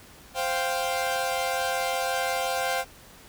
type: chord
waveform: sawtooth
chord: C suspended fourth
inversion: none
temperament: equal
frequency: 523.3 / 698.5 / 784 Hz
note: C5 / F5 / G5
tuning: 0 / 0 / 0 cents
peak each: -26 dBFS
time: 0.34-2.85 s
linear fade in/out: 50 ms
effects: pink hiss -50 dBFS RMS until 3.28 s